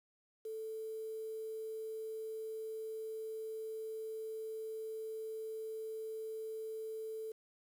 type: tone with quantisation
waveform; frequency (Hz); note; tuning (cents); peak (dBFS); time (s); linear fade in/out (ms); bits
sine; 440; A4; 0; -40; 0.45-7.32; 5; 10
effects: none